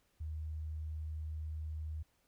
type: tone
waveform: sine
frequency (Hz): 77.78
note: D#2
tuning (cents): 0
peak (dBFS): -38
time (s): 0.2-2.03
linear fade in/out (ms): 10
effects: pink hiss -75 dBFS RMS until 2.27 s